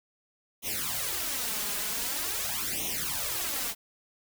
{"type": "noise with flanger", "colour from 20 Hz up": "white", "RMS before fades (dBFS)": -32, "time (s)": [0.62, 3.75], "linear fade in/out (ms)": 50, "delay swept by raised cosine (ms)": [0.32, 4.92], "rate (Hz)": 0.45, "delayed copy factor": 0.9, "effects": []}